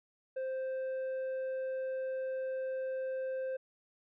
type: tone with tanh clipping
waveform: sine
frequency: 523.3 Hz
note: C5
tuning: in tune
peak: -35 dBFS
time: 0.36-3.57 s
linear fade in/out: 10 ms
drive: 5 dB
effects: none